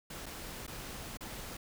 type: noise with dropouts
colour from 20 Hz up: pink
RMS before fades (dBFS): -44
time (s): 0.1-1.57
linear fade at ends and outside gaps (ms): 5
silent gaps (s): 0.259-0.263 / 0.667-0.677 / 1.172-1.207
effects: none